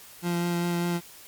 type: tone with vibrato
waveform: 30% pulse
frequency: 173.2 Hz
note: F3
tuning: 14 cents flat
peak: -22 dBFS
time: 0.22-1.01 s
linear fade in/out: 50 ms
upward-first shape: sine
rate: 5 Hz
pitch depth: 11 cents each way
effects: white hiss -48 dBFS RMS until 1.27 s + MP3 96 kbps